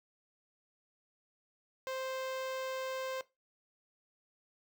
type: tone with notch filter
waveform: sawtooth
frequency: 523.3 Hz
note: C5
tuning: in tune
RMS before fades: -39 dBFS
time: 1.87-3.21 s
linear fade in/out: 0 ms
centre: 10000 Hz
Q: 0.94
effects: noise-tail reverb RT60 0.2 s tail -17 dB re dry